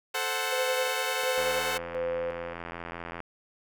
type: chord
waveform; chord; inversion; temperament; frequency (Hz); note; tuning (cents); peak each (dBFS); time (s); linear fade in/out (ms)
10% pulse; F# diminished; first; equal with one note detuned; 440 / 523.3 / 742.1; A4 / C5 / F#5; 0 / 0 / +5; -25 / -24 / -24; 0.14-1.78; 10
type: tone with tremolo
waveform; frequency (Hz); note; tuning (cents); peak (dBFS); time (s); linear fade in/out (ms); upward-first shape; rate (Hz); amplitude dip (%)
sine; 513; C5; -34; -28; 0.52-2.54; 10; square; 1.4; 65
type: click train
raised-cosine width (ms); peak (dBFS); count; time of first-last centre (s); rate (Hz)
0.5; -22; 156; 1.38-3.204; 85
effects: none